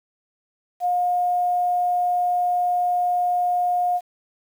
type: tone with quantisation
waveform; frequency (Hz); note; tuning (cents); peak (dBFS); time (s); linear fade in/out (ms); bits
sine; 714; F5; +38; -18; 0.8-4.01; 50; 8
effects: none